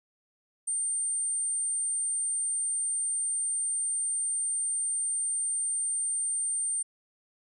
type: tone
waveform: sine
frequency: 8870 Hz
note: C#9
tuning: in tune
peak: -27 dBFS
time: 0.67-6.83 s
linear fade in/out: 10 ms
effects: none